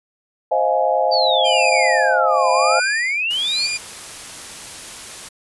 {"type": "chord", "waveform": "sine", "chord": "F minor seventh", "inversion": "second", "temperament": "just", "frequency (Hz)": [523.8, 628.6, 698.5, 838.1], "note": ["C5", "Eb5", "F5", "Ab5"], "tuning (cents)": [2, 18, 0, 16], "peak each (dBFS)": -20, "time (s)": [0.51, 2.8], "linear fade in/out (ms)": 10}
{"type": "exponential two-way sweep", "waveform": "sine", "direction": "down then up", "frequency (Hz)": [4699, 980, 4699], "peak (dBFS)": -18, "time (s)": [1.11, 3.68], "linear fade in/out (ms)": 20, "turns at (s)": 2.51}
{"type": "tone with tremolo", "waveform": "20% pulse", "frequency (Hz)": 2409, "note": "D7", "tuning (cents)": 43, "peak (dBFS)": -15, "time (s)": [1.44, 3.78], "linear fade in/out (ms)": 20, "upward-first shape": "sine", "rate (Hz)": 0.95, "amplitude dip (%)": 100}
{"type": "noise", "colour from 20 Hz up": "white", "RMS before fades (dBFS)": -34, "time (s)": [3.3, 5.29], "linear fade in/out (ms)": 10}
{"effects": ["resampled to 24000 Hz"]}